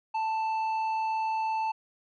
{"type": "tone with tanh clipping", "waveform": "triangle", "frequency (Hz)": 883, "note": "A5", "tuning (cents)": 6, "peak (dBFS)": -28, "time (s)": [0.14, 1.72], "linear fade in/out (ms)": 10, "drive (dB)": 11, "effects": []}